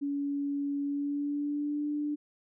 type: tone with pitch glide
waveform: sine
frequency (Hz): 283.5 to 295.2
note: C#4 to D4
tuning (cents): +39 to +9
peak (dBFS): -29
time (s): 0.01-2.16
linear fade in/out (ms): 20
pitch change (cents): +70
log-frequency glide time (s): 0.83-1.87
effects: none